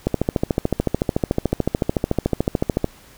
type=click train; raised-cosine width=2 ms; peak=-4 dBFS; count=39; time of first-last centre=0.07-2.844 s; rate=13.7 Hz; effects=pink hiss -48 dBFS RMS until 3.17 s